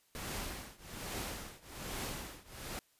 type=noise with tremolo; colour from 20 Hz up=pink; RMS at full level=-39 dBFS; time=0.15-2.79 s; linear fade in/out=0 ms; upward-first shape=triangle; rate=1.2 Hz; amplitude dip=95%; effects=white hiss -71 dBFS RMS until 2.99 s + resampled to 32000 Hz